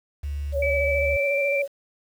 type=tone; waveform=sine; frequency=71.9 Hz; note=D2; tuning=36 cents flat; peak=-26 dBFS; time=0.23-1.17 s; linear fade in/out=10 ms
type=tone with vibrato; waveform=sine; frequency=562 Hz; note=C#5; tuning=24 cents sharp; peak=-22 dBFS; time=0.52-1.68 s; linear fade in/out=50 ms; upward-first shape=square; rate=14 Hz; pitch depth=27 cents each way
type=tone with pitch glide; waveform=sine; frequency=2300 to 2352 Hz; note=D7 to D7; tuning=-37 to +2 cents; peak=-24 dBFS; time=0.62-1.62 s; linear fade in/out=5 ms; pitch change=+39 cents; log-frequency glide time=0.84-1.35 s
effects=8-bit